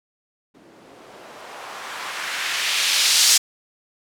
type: noise with low-pass filter sweep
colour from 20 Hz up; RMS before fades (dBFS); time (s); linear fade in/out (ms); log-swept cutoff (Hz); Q
violet; -23; 0.54-3.38; 10; 260 to 5600; 1.1
effects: none